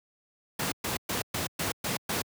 pink noise bursts, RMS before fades -30 dBFS, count 7, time 0.59-2.22 s, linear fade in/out 5 ms, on 130 ms, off 120 ms, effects high-pass 100 Hz 12 dB/octave

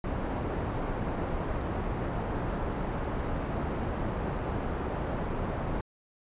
pink low-pass noise, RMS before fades -32 dBFS, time 0.04-5.81 s, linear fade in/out 2 ms, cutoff 1100 Hz, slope 12 dB/octave, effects resampled to 8000 Hz

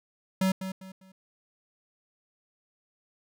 square tone with echo, 189.2 Hz, F#3, 39 cents sharp, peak -23 dBFS, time 0.41-0.52 s, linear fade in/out 5 ms, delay 200 ms, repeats 3, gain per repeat -10 dB, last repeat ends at 1.12 s, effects none

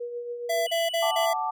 sine tone with tremolo, 480 Hz, B4, 49 cents flat, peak -29 dBFS, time 0-0.68 s, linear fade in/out 10 ms, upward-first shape triangle, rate 7.2 Hz, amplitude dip 50%
square tone bursts, 669 Hz, E5, 25 cents sharp, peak -24 dBFS, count 4, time 0.49-1.336 s, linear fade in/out 10 ms, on 180 ms, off 42 ms
triangle tone, 2960 Hz, F#7, in tune, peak -30 dBFS, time 0.66-1.26 s, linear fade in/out 10 ms
sine chord, D major, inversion first, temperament equal, 740 / 880 / 1174.7 Hz, F#5 / A5 / D6, 0 / 0 / 0 cents, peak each -31 / -28 / -31 dBFS, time 1.02-1.51 s, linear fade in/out 10 ms
effects none

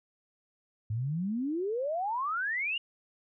sine exponential sweep, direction up, 102.9 to 2900 Hz, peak -29 dBFS, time 0.9-2.78 s, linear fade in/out 5 ms, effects none

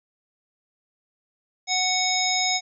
harmonic tone with a mistuned harmonic, 740 Hz, F#5, in tune, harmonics 1 / 3 / 5 / 7 / 9, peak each -27 / -27 / -27 / -27 / -27 dBFS, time 1.67-2.61 s, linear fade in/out 50 ms, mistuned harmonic 5, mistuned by +24 cents, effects none

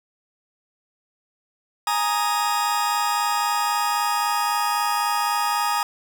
40% pulse chord, Ab suspended second, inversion none, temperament just, 830.6 / 934.4 / 1245.9 Hz, Ab5 / Bb5 / Eb6, 0 / +4 / +2 cents, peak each -24 dBFS, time 1.87-5.83 s, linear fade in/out 2 ms, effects none

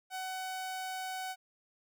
sawtooth tone, 750 Hz, F#5, 23 cents sharp, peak -33 dBFS, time 0.1-1.36 s, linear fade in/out 50 ms, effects none

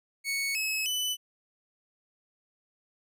sawtooth tone with pitch steps, 2217 / 2576 / 2994 Hz, C#7 / E7 / F#7, 0 / -41 / +20 cents, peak -25 dBFS, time 0.24-1.17 s, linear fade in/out 50 ms, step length 310 ms, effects none

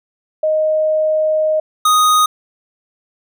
sine / square tone pair in turn, 622.3 / 1244.6 Hz, D#5 / D#6, 0 / 0 cents, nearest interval octave, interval 1200 cents, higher second, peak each -12 / -10 dBFS, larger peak second, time 0.43-1.6 / 1.85-2.26 s, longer first, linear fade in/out 5 ms, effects none

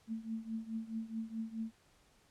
sine tone with tremolo, 223.6 Hz, A3, 28 cents sharp, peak -34 dBFS, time 0.07-1.72 s, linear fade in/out 50 ms, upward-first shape triangle, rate 4.7 Hz, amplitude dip 90%, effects pink hiss -68 dBFS RMS until 2.3 s + low-pass 10000 Hz 12 dB/octave

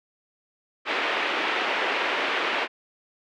white band-pass noise, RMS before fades -26 dBFS, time 0.85-2.68 s, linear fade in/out 50 ms, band 300 to 2800 Hz, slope 24 dB/octave, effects none

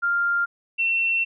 sine tone pair in turn, 1396.9 / 2705 Hz, F6 / E7, 0 / +44 cents, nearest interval major seventh, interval 1144 cents, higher second, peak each -19 dBFS, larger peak neither, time 0.02-0.46 / 0.78-1.25 s, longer second, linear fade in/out 20 ms, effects none

